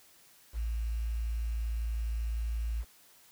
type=tone with quantisation; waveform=sine; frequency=56.3 Hz; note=A1; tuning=40 cents sharp; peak=-30 dBFS; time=0.53-2.85 s; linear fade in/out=50 ms; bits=9; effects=white hiss -60 dBFS RMS until 3.31 s